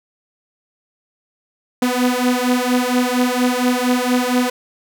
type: beating tone pair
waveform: sawtooth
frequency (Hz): 246.9 / 251.2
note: B3 / B3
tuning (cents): 0 / +30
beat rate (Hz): 4.3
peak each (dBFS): -14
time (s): 1.82-4.5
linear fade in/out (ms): 5
effects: none